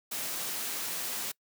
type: high-pass noise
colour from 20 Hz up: white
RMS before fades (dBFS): -35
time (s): 0.11-1.32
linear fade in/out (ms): 10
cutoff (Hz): 160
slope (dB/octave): 12
effects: noise-tail reverb RT60 0.1 s tail -24 dB re dry